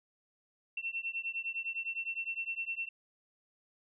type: beating tone pair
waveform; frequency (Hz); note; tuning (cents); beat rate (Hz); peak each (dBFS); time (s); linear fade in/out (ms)
sine; 2700 / 2709.8; E7 / E7; +41 / +47; 9.8; -38 / -38; 0.77-2.89; 5
effects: none